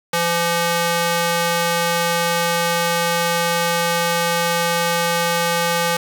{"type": "tone with high-pass filter", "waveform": "square", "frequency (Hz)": 170.4, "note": "F3", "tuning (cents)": -42, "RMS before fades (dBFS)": -19, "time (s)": [0.13, 5.97], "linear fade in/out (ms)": 5, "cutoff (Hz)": 500, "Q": 0.56, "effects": ["7-bit"]}